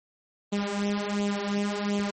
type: tone with flanger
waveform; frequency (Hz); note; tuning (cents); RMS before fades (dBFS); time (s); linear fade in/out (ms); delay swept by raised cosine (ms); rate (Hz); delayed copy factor
sawtooth; 203.5; G#3; -35; -28; 0.52-2.11; 10; 0.28 to 4.58; 1.4; +0.7
effects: MP3 32 kbps